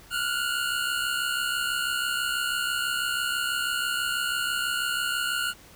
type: tone pair together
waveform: 25% pulse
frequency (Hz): 1396.9 / 1463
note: F6 / F#6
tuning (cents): 0 / -20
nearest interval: minor second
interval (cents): 80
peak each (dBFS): -25 / -25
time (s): 0.1-5.54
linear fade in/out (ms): 50
effects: pink hiss -51 dBFS RMS until 5.75 s